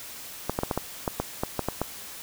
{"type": "clicks", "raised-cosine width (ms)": 1, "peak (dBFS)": -11, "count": 11, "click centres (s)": [0.496, 0.589, 0.634, 0.712, 0.776, 1.078, 1.2, 1.435, 1.593, 1.686, 1.816], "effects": ["white hiss -41 dBFS RMS until 2.22 s"]}